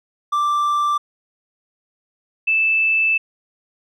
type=tone pair in turn; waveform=triangle / sine; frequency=1176 / 2635 Hz; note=D6 / E7; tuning=+2 / -1 cents; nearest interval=octave + major second; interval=1397 cents; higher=second; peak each=-14 dBFS; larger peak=neither; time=0.32-0.98 / 2.47-3.18 s; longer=second; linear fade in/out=10 ms; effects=none